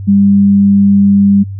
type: tone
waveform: sine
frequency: 199.6 Hz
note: G3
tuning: 32 cents sharp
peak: -4 dBFS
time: 0.07-1.44 s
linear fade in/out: 20 ms
effects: added 98 Hz sine -20 dBFS peak until 1.59 s